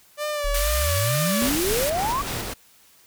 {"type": "tone with vibrato", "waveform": "sawtooth", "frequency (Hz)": 586, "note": "D5", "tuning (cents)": -4, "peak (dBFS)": -21, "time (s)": [0.17, 1.51], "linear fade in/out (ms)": 50, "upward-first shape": "sine", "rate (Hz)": 2.2, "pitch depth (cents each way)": 45}
{"type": "exponential sweep", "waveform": "sine", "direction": "up", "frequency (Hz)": [33, 1174.7], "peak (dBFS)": -22, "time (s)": [0.44, 2.22], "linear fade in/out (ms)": 10}
{"type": "band-pass noise", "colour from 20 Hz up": "white", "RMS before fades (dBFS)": -28, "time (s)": [0.54, 1.9], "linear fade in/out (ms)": 5, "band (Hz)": [1100, 16000], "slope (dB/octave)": 24}
{"type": "noise with tremolo", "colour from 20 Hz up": "pink", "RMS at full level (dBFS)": -28, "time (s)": [1.41, 2.54], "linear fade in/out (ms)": 10, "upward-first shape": "square", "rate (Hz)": 3.5, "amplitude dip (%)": 30}
{"effects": ["white hiss -55 dBFS RMS until 3.06 s"]}